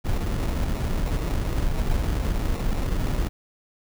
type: noise with sample-and-hold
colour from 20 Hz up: brown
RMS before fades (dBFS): -24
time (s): 0.04-3.29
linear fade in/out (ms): 20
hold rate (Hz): 1575
effects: none